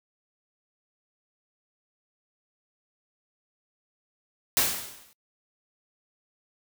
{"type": "noise with exponential decay", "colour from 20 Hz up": "white", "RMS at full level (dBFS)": -20, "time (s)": [4.57, 5.13], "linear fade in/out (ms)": 0, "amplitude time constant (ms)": 120, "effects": ["noise-tail reverb RT60 0.1 s tail -26 dB re dry"]}